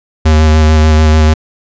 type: tone with vibrato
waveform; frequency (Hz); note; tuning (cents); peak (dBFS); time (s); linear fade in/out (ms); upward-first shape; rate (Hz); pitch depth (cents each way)
square; 77.78; D#2; 0; -5; 0.25-1.34; 10; square; 6.8; 15
effects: resampled to 16000 Hz